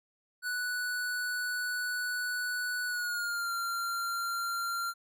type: tone with pitch glide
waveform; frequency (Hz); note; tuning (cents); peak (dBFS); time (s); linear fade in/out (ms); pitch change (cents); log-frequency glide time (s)
square; 1480 to 1380.9; F#6 to F6; 0 to -20; -32; 0.42-4.94; 50; -120; 2.86-3.52
effects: none